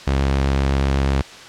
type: tone with vibrato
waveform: sawtooth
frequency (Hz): 68.1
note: C#2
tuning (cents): -30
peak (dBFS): -12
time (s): 0.07-1.22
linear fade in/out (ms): 5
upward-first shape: square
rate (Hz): 8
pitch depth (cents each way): 13
effects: white hiss -38 dBFS RMS until 1.48 s + low-pass 5000 Hz 12 dB/octave